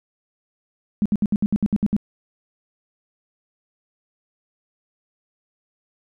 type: tone bursts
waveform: sine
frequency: 207.5 Hz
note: G#3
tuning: 1 cent flat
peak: -15 dBFS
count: 10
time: 1.02-1.965 s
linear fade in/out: 0 ms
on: 36 ms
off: 65 ms
effects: none